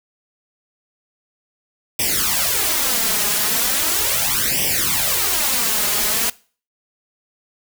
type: noise with flanger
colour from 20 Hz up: white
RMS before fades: -19 dBFS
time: 1.99-6.3 s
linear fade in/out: 5 ms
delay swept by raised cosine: 0.36 to 4.86 ms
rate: 0.38 Hz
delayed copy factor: +1
effects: noise-tail reverb RT60 0.4 s tail -22 dB re dry